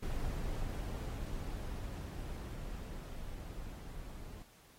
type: noise with level ramp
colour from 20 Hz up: brown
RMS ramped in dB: -37 to -47 dBFS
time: 0.02-4.43 s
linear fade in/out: 10 ms
effects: pink hiss -63 dBFS RMS until 4.78 s + AAC 48 kbps